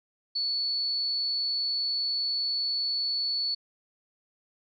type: tone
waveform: sine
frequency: 4435 Hz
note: C#8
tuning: in tune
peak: -26 dBFS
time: 0.35-3.55 s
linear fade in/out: 10 ms
effects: none